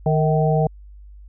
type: harmonic tone with a mistuned harmonic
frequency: 153.7 Hz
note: D#3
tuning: 21 cents flat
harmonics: 1 / 3 / 4 / 5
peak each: -17 / -22 / -23 / -24 dBFS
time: 0.06-0.67 s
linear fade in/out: 2 ms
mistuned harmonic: 4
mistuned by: +73 cents
effects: added 50 Hz sine -39 dBFS peak until 1.28 s